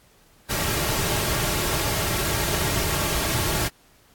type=noise with comb filter; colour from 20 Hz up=pink; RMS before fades=-24 dBFS; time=0.49-3.69 s; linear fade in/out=20 ms; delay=4 ms; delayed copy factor=-0.55; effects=pink hiss -57 dBFS RMS until 4.14 s + AAC 64 kbps